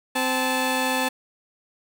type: tone pair together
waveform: 15% pulse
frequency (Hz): 259.1 / 872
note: C4 / A5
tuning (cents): -17 / -16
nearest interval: octave + major sixth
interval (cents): 2101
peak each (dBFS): -18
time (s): 0.15-1.09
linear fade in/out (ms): 10
effects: none